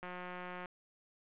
click train, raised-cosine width 0.5 ms, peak -30 dBFS, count 114, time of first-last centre 0.03-0.658 s, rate 180 Hz, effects resampled to 8000 Hz + 11-bit

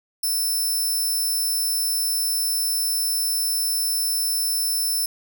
5% pulse tone, 5300 Hz, E8, 9 cents sharp, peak -15 dBFS, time 0.23-5.06 s, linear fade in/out 5 ms, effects none

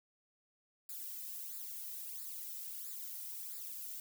violet noise with flanger, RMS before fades -45 dBFS, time 0.89-4 s, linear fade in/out 2 ms, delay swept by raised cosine 0.33 to 1.83 ms, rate 1.5 Hz, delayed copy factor -0.9, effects none

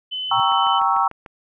sine tone, 3027 Hz, F#7, 39 cents sharp, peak -24 dBFS, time 0.11-0.8 s, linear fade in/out 20 ms
sine tone with exponential growth, 124.9 Hz, B2, 20 cents sharp, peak -29 dBFS, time 0.25-0.4 s, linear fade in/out 0 ms, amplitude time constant 31 ms
sine chord, G diminished seventh, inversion none, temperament equal, 784 / 932.3 / 1108.7 / 1318.5 Hz, G5 / Bb5 / Db6 / Fb6, 0 / 0 / 0 / 0 cents, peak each -21 dBFS, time 0.31-1.08 s, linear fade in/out 5 ms
click train, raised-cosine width 0.5 ms, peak -23 dBFS, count 6, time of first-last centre 0.52-1.262 s, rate 6.74 Hz
effects none

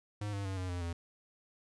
square tone with pitch steps, 103.83 / 99.77 / 95.87 / 92.13 / 88.53 / 85.07 Hz, G#2 / G2 / G2 / F#2 / F2 / F2, 0 / +31 / -38 / -7 / +24 / -45 cents, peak -36 dBFS, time 0.21-0.93 s, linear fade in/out 5 ms, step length 120 ms, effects resampled to 22050 Hz + 12-bit

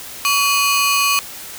sawtooth ring-modulated tone, 1805 Hz, A6, 44 cents sharp, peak -7 dBFS, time 0.25-1.19 s, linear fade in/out 0 ms, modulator 676 Hz, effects white hiss -33 dBFS RMS until 1.58 s

